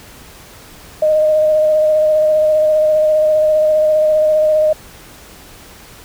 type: tone with vibrato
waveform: sine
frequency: 617 Hz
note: D#5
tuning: 15 cents flat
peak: -9 dBFS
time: 1.02-4.73 s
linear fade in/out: 5 ms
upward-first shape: square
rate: 15 Hz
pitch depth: 13 cents each way
effects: pink hiss -39 dBFS RMS until 6.04 s